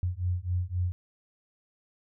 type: beating tone pair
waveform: sine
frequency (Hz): 87.9 / 91.7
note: F2 / F#2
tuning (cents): +12 / -15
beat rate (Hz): 3.8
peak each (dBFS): -30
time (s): 0.03-0.92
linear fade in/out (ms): 0
effects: none